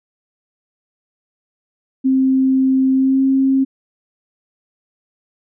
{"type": "tone with pitch glide", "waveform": "sine", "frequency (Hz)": [263.7, 267.7], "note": ["C4", "C4"], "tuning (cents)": [14, 40], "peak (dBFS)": -11, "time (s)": [2.04, 3.65], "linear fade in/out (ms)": 20, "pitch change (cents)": 26, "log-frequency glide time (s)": [2.93, 3.22], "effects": []}